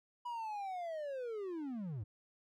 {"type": "linear sweep", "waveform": "triangle", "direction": "down", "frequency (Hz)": [981, 92.5], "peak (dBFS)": -37, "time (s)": [0.25, 2.04], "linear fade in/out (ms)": 10, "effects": []}